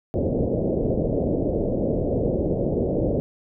white low-pass noise, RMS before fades -23 dBFS, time 0.14-3.2 s, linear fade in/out 0 ms, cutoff 580 Hz, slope 48 dB/octave, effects none

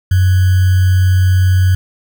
sine tone with sample-and-hold, 92.5 Hz, F#2, in tune, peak -7 dBFS, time 0.11-1.75 s, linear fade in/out 5 ms, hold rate 1575 Hz, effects none

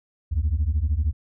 sine beating tone pair, 69.3 / 82.3 Hz, C#2 / E2, 0 / -2 cents, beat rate 13 Hz, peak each -21 dBFS, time 0.31-1.13 s, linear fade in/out 20 ms, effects tanh soft clip ceiling -16 dBFS

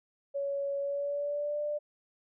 sine tone with pitch glide, 560 to 592.3 Hz, C#5 to D5, +18 to +15 cents, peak -30 dBFS, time 0.34-1.79 s, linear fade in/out 20 ms, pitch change +97 cents, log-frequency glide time 0.8-1.6 s, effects none

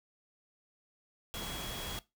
sine tone in noise, 3322 Hz, G#7, in tune, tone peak -44 dBFS, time 1.34-1.99 s, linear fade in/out 0 ms, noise pink, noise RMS -41 dBFS, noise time 1.34-1.99 s, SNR -6 dB, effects noise-tail reverb RT60 0.2 s tail -18 dB re dry

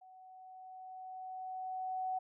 sine tone with level ramp, 748 Hz, F#5, 19 cents sharp, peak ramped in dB -55 to -33 dBFS, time 0.01-2.19 s, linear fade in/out 10 ms, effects none

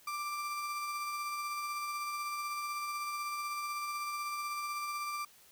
35% pulse tone with tremolo, 1179 Hz, D6, 6 cents sharp, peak -33 dBFS, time 0.07-5.25 s, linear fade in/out 5 ms, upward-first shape sine, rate 16 Hz, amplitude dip 25%, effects white hiss -61 dBFS RMS until 5.51 s

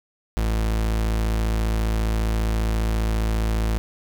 40% pulse tone, 54.8 Hz, A1, 6 cents flat, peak -19 dBFS, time 0.37-3.78 s, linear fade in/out 0 ms, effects none

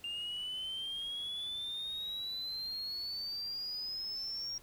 sine exponential sweep, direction up, 2794 to 5610 Hz, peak -35 dBFS, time 0.04-4.58 s, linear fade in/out 2 ms, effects tanh soft clip ceiling -35 dBFS + pink hiss -60 dBFS RMS until 4.62 s

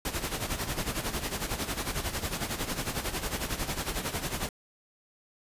pink noise with tremolo, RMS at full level -30 dBFS, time 0.05-4.49 s, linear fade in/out 2 ms, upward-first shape sine, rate 11 Hz, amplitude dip 70%, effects resampled to 32000 Hz

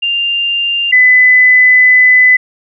sine tone pair in turn, 2794 / 2006 Hz, F7 / B6, 0 / +26 cents, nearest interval tritone, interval 574 cents, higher first, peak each -11 / -3 dBFS, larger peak second, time 0.02-0.92 / 0.92-2.37 s, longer second, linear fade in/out 10 ms, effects none

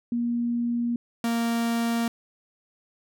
sine / 45% pulse tone pair in turn, 237.5 / 232.3 Hz, A#3 / A#3, +33 / -6 cents, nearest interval unison, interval 39 cents, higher first, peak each -23 dBFS, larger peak neither, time 0.12-0.96 / 1.24-2.08 s, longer neither, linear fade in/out 2 ms, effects none

